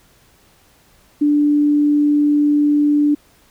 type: tone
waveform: sine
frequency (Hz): 293.7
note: D4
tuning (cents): 0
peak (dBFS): -11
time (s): 1.21-3.15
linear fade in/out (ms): 10
effects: pink hiss -53 dBFS RMS until 3.5 s